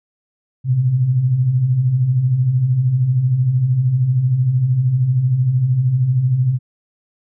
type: beating tone pair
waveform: sine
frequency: 116.54 / 129.54 Hz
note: A#2 / C3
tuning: 0 / -17 cents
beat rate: 13 Hz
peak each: -22 / -13 dBFS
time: 0.64-6.59 s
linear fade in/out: 50 ms
effects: none